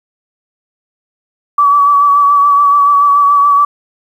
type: tone with vibrato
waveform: sine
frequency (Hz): 1145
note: D6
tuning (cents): -44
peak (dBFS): -5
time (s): 1.58-3.65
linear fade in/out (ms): 5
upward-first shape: sine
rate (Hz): 7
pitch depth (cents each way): 28
effects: 7-bit